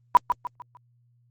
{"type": "tone with echo", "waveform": "sine", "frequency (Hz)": 982, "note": "B5", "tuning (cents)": -10, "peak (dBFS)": -9, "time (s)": [0.15, 0.17], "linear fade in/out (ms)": 0, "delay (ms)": 150, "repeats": 4, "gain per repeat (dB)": -9, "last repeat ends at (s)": 0.77, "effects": ["added 120 Hz sine -60 dBFS peak until 1.3 s", "Opus 24 kbps"]}